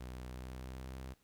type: tone with pitch glide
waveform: sawtooth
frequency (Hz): 62.6 to 65.07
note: B1 to C2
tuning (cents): +24 to -9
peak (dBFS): -40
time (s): 0-1.14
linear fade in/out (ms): 10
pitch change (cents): +67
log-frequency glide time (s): 0.22-0.95
effects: pink hiss -73 dBFS RMS until 1.23 s